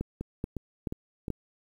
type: two click trains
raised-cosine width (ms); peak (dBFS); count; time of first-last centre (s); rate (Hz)
3; -21 / -18; 4 / 4; 0.21-1.281 / 0.01-1.303; 2.8 / 2.32
effects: 9-bit